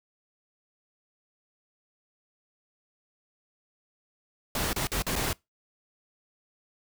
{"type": "noise with dropouts", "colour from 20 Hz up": "pink", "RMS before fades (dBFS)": -29, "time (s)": [4.55, 5.33], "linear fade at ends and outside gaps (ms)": 2, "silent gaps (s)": [[4.731, 4.761], [4.871, 4.917], [5.022, 5.066], [5.156, 5.161]], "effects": ["noise-tail reverb RT60 0.2 s tail -24 dB re dry"]}